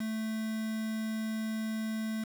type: tone with quantisation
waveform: triangle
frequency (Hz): 220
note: A3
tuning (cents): 0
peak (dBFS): -30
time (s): 0-2.24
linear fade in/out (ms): 5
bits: 7
effects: none